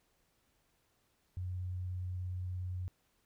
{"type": "tone with vibrato", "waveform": "sine", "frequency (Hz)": 91, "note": "F#2", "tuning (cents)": -28, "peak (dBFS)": -36, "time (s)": [1.37, 2.88], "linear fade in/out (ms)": 0, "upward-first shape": "sine", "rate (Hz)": 17, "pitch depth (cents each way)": 9, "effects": ["pink hiss -75 dBFS RMS until 3.25 s"]}